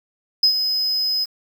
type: tone with ADSR envelope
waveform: triangle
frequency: 5060 Hz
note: D#8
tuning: 28 cents sharp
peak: -7 dBFS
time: 0.43-1.26 s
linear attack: 6 ms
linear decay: 85 ms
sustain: -10 dB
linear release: 29 ms
effects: tanh soft clip ceiling -8 dBFS + 7-bit